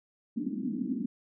pink band-pass noise, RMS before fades -33 dBFS, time 0.36-1.06 s, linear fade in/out 5 ms, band 210 to 280 Hz, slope 48 dB/octave, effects none

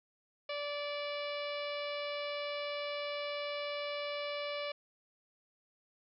harmonic tone, 581 Hz, D5, 19 cents flat, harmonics 1 / 2 / 3 / 4 / 5 / 6 / 7 / 8 / 9, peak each -38 / -45 / -51 / -44 / -47 / -50 / -50 / -55 / -56 dBFS, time 0.49-4.72 s, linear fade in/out 5 ms, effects none

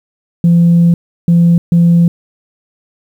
sine tone bursts at uneven times, 170.6 Hz, F3, 40 cents flat, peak -3 dBFS, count 3, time 0.44-0.94 / 1.28-1.58 / 1.72-2.08 s, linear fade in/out 2 ms, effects tanh soft clip ceiling -2 dBFS + 7-bit

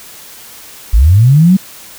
sine linear sweep, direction up, 46.51 to 196 Hz, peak -3 dBFS, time 0.93-1.57 s, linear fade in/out 10 ms, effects white hiss -34 dBFS RMS until 1.98 s

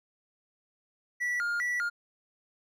triangle tone with vibrato, 1661.2 Hz, G#6, in tune, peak -26 dBFS, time 1.2-1.9 s, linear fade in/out 20 ms, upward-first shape square, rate 2.5 Hz, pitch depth 280 cents each way, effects none

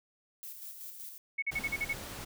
violet noise with tremolo, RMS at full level -44 dBFS, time 0.43-1.18 s, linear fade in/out 0 ms, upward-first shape square, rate 5.3 Hz, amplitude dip 40%
sine tone bursts, 2208 Hz, C#7, 7 cents flat, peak -29 dBFS, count 7, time 1.38-1.934 s, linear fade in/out 10 ms, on 44 ms, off 41 ms
pink noise, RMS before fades -43 dBFS, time 1.51-2.25 s, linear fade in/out 10 ms
effects none

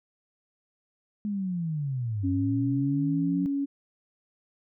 sine linear two-way sweep, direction down then up, 211.4 to 92.5 to 184.7 Hz, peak -27 dBFS, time 1.25-3.46 s, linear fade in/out 0 ms, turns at 2.28 s
sine tone with pitch glide, 274.7 to 279.7 Hz, C#4 to C#4, -16 to +16 cents, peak -25 dBFS, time 2.23-3.66 s, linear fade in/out 20 ms, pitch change +32 cents, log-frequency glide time 2.36-2.9 s
effects none

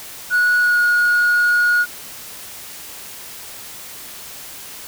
sine tone with pitch glide, 1463 to 1444.5 Hz, F#6 to F#6, -20 to -42 cents, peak -10 dBFS, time 0.3-1.86 s, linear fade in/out 50 ms, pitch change -22 cents, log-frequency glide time 0.59-0.8 s, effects tanh soft clip ceiling -11 dBFS + white hiss -35 dBFS RMS until 4.87 s

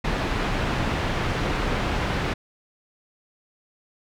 pink low-pass noise, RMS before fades -25 dBFS, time 0.04-2.34 s, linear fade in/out 10 ms, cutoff 2800 Hz, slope 12 dB/octave, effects none

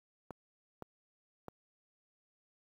clicks, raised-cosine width 1 ms, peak -29 dBFS, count 3, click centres 0.307 / 0.823 / 1.483 s, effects high-pass 80 Hz 12 dB/octave + 10-bit

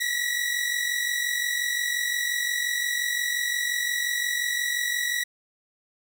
sawtooth tone pair together, 1907 / 1952.7 Hz, A#6 / B6, +39 / -20 cents, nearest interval unison, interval 41 cents, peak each -24 dBFS, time 0-5.24 s, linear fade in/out 10 ms, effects none

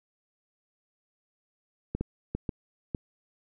clicks, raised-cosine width 3 ms, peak -17 dBFS, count 5, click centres 1.95 / 2.01 / 2.35 / 2.492 / 2.948 s, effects none

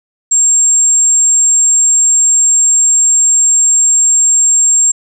sine tone, 7459 Hz, A#8, in tune, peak -6 dBFS, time 0.31-4.92 s, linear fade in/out 10 ms, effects none

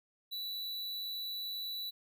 square tone, 3951 Hz, B7, in tune, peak -38 dBFS, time 0.31-1.91 s, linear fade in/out 20 ms, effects none

